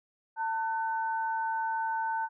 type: tone pair together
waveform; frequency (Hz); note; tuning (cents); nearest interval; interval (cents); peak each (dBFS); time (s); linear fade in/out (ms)
sine; 897 / 1508.6; A5 / F#6; +33 / +33; major sixth; 900; -29 / -36; 0.36-2.29; 50
effects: none